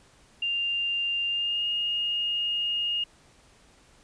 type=tone with pitch glide; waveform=sine; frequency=2794 to 2848 Hz; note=F7 to F7; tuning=0 to +33 cents; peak=-25 dBFS; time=0.42-3.04 s; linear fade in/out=5 ms; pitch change=+33 cents; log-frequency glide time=1.28-1.65 s; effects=pink hiss -58 dBFS RMS until 4.03 s + resampled to 22050 Hz